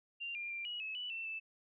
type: tone with pitch steps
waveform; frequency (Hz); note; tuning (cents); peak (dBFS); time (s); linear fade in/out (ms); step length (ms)
sine; 2780 / 2398 / 2373 / 2909 / 2588 / 2963 / 2682 / 2638; F7 / D7 / D7 / F#7 / E7 / F#7 / E7 / E7; -9 / +36 / +17 / -30 / -32 / +2 / +29 / +1; -39; 0.2-1.4; 20; 150
effects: none